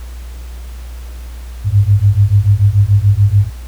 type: beating tone pair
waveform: sine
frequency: 98 / 104.9 Hz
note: G2 / G#2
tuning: 0 / +18 cents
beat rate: 6.9 Hz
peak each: -10 dBFS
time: 1.64-3.5 s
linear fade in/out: 50 ms
effects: added 60 Hz sine -25 dBFS peak until 3.67 s + pink hiss -41 dBFS RMS until 3.67 s